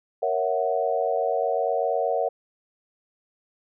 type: chord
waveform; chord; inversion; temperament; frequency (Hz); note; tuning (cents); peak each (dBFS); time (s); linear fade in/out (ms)
sine; F# dominant seventh; first; equal; 466.2 / 554.4 / 659.3 / 740; A#4 / C#5 / E5 / F#5; 0 / 0 / 0 / 0; -27; 0.22-2.29; 10
effects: none